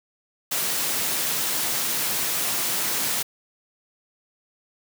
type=high-pass noise; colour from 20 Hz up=white; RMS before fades=-25 dBFS; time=0.51-3.23 s; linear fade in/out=10 ms; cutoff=110 Hz; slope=48 dB/octave; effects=none